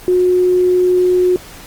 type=tone; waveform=sine; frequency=362.9 Hz; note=F#4; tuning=34 cents flat; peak=-9 dBFS; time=0.08-1.36 s; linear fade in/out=0 ms; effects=pink hiss -36 dBFS RMS until 1.66 s + Opus 24 kbps